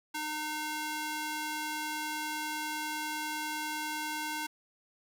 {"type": "tone with high-pass filter", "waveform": "square", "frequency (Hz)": 305, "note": "D#4", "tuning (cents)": -34, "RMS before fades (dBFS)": -36, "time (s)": [0.14, 4.47], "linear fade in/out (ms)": 10, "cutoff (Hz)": 790, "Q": 0.71, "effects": []}